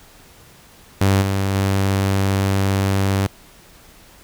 sawtooth tone with level steps, 97.5 Hz, G2, 9 cents flat, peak -9 / -14 / -12 dBFS, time 1.01-3.27 s, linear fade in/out 5 ms, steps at 1.21 / 1.54 s, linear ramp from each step 20 ms, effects pink hiss -47 dBFS RMS until 4.23 s

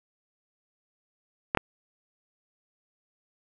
clicks, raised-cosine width 0.5 ms, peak -8 dBFS, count 2, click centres 1.549 / 1.573 s, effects none

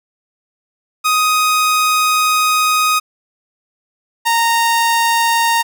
sawtooth tone pair in turn, 1251 / 925.5 Hz, D#6 / A#5, +9 / -13 cents, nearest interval perfect fourth, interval 522 cents, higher first, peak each -8 dBFS, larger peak neither, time 1.04-3 / 4.25-5.63 s, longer first, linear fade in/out 20 ms, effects none

